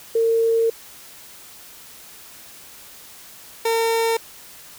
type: tone pair in turn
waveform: sine / 30% pulse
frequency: 455.6 / 455.6 Hz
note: A#4 / A#4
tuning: -40 / -40 cents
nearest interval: unison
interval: 0 cents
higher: neither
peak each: -15 dBFS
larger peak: neither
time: 0.15-0.7 / 3.65-4.17 s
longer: first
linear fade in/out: 5 ms
effects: white hiss -43 dBFS RMS until 4.78 s